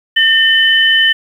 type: tone pair together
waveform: sine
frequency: 1811 / 3025 Hz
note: A6 / F#7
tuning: +49 / +38 cents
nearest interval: major sixth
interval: 889 cents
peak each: -10 dBFS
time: 0.16-1.13 s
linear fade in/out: 10 ms
effects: 7-bit